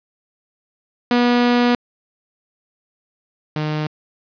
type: tone pair in turn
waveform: sawtooth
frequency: 242.6 / 152.83 Hz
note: B3 / D#3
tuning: -31 / -31 cents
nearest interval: minor sixth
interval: 800 cents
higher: first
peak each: -9 / -16 dBFS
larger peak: first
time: 1.11-1.75 / 3.56-3.87 s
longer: first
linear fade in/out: 2 ms
effects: resampled to 11025 Hz + 7-bit